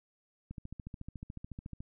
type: click train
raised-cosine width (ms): 5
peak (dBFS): -30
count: 19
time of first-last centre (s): 0.51-1.805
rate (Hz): 13.9
effects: none